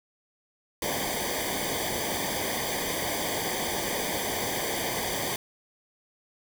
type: noise with comb filter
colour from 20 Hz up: pink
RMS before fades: -30 dBFS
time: 0.82-5.36 s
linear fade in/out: 2 ms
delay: 0.74 ms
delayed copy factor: -0.9
effects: none